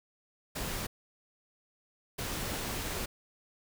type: noise bursts at uneven times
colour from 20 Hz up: pink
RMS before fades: -36 dBFS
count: 2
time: 0.55-0.87 / 2.18-3.06 s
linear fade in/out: 10 ms
effects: none

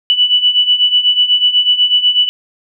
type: beating tone pair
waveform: sine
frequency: 2960 / 2968.1 Hz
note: F#7 / F#7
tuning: 0 / +5 cents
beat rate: 8.1 Hz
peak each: -14 / -10 dBFS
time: 0.1-2.29 s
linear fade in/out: 0 ms
effects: none

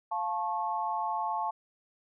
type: chord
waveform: sine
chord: F augmented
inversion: none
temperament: just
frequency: 698.5 / 873.1 / 1091.3 Hz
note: F5 / A5 / C#6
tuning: 0 / -14 / -27 cents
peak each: -36 / -31 / -35 dBFS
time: 0.11-1.51 s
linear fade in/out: 10 ms
effects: none

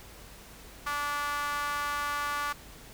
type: tone with high-pass filter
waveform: sawtooth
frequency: 290 Hz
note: D4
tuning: 22 cents flat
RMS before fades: -32 dBFS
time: 0.86-2.53 s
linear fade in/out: 10 ms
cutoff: 1200 Hz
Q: 3.9
effects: added 50 Hz sine -54 dBFS peak until 2.93 s + pink hiss -50 dBFS RMS until 2.93 s

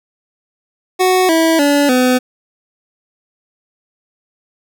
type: tone with pitch steps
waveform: 25% pulse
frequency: 370 / 325.8 / 287 / 252.7 Hz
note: F#4 / E4 / D4 / B3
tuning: 0 / -20 / -40 / +40 cents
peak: -6 dBFS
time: 0.99-2.19 s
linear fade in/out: 20 ms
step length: 300 ms
effects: none

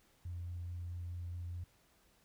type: tone with vibrato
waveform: sine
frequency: 87.31 Hz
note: F2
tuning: in tune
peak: -39 dBFS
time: 0.25-1.64 s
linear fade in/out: 5 ms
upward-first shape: triangle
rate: 4.7 Hz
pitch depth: 12 cents each way
effects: tanh soft clip ceiling -35 dBFS + pink hiss -70 dBFS RMS until 2.24 s

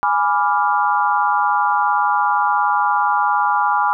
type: chord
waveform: sine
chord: G# diminished seventh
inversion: none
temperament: equal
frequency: 830.6 / 987.8 / 1174.7 / 1396.9 Hz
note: G#5 / B5 / D6 / F6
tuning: 0 / 0 / 0 / 0 cents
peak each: -18 / -19 / -20 / -22 dBFS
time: 0.03-3.93 s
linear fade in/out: 0 ms
effects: none

